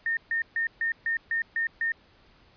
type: tone bursts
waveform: sine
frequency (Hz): 1828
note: A#6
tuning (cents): -34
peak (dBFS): -24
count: 8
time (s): 0.06-1.92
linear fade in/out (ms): 2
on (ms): 110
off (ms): 140
effects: pink hiss -59 dBFS RMS until 2.56 s + resampled to 11025 Hz